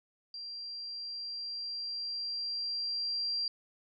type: tone with level ramp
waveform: sine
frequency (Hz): 4739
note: D8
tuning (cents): +15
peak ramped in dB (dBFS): -40 to -30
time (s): 0.34-3.48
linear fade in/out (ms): 2
effects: none